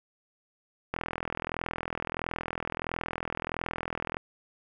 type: click train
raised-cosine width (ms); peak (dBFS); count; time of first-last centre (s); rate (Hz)
0.5; -16; 135; 0.94-4.169; 41.5
effects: none